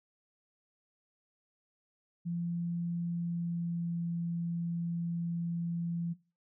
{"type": "tone with pitch glide", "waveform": "sine", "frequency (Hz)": [171.4, 169.92], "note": ["F3", "F3"], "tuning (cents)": [-32, -47], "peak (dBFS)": -32, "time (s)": [2.25, 6.14], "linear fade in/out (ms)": 20, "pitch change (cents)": -15, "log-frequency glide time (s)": [3.03, 4.06], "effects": ["noise-tail reverb RT60 0.3 s tail -18 dB re dry"]}